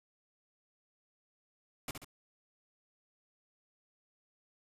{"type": "noise with echo", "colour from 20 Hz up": "pink", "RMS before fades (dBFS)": -39, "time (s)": [1.88, 1.91], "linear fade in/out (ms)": 2, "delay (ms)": 68, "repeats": 2, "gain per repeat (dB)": -6, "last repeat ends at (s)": 2.046, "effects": ["resampled to 32000 Hz"]}